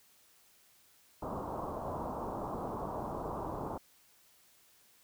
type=low-pass noise; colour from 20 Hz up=white; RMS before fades=-39 dBFS; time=1.22-3.78 s; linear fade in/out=5 ms; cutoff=1100 Hz; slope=48 dB/octave; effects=white hiss -65 dBFS RMS until 5.03 s